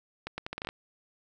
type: accelerating click train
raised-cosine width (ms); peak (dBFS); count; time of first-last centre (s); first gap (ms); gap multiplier
0.3; -19; 9; 0.27-0.689; 110; 0.77
effects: none